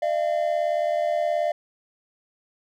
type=tone pair together; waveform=triangle; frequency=605 / 683.7 Hz; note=D#5 / F5; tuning=-49 / -37 cents; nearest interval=major second; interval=212 cents; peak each=-22 dBFS; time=0.02-1.52 s; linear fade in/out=5 ms; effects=none